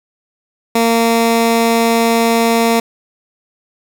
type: tone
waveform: 15% pulse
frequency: 230 Hz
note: A#3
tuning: 23 cents flat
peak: -4 dBFS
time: 0.75-2.8 s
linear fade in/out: 5 ms
effects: 7-bit